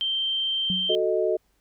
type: tone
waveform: sine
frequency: 3136 Hz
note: G7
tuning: in tune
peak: -23 dBFS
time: 0.01-0.95 s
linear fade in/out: 0 ms
type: tone with exponential decay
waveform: sine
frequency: 185 Hz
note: F#3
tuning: in tune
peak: -24 dBFS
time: 0.7-1.09 s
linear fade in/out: 0 ms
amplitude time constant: 83 ms
type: chord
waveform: sine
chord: D# diminished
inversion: first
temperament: equal with one note detuned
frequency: 368.7 / 440 / 622.3 Hz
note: F#4 / A4 / D#5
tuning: -6 / 0 / 0 cents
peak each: -25 dBFS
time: 0.89-1.37 s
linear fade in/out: 10 ms
effects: added 50 Hz sine -69 dBFS peak until 1.6 s + pink hiss -69 dBFS RMS until 1.6 s